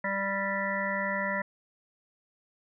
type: harmonic tone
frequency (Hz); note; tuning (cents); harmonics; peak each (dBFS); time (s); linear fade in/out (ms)
196.5; G3; +4; 1 / 3 / 5 / 7 / 9 / 10; -36 / -34 / -35 / -39 / -34 / -34; 0.04-1.42; 5
effects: none